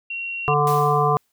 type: tone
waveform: sine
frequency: 2742 Hz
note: F7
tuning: 32 cents flat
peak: -26 dBFS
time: 0.1-0.54 s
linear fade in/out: 5 ms
type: harmonic tone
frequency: 146.83 Hz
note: D3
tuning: in tune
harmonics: 1 / 3 / 5 / 7 / 8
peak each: -22 / -22 / -22 / -22 / -22 dBFS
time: 0.48-1.17 s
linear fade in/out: 0 ms
type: noise with exponential decay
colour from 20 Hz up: white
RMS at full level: -32 dBFS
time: 0.67-1.32 s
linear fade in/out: 1 ms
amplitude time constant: 140 ms
effects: none